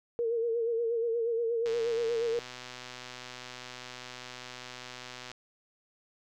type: tone with vibrato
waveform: sine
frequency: 462.6 Hz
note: A#4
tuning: 13 cents flat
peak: -27 dBFS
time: 0.19-2.39 s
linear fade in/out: 0 ms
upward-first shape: sine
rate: 8.4 Hz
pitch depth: 52 cents each way
type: click train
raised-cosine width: 0.2 ms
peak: -25 dBFS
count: 458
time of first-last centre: 1.66-5.316 s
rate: 125 Hz
effects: none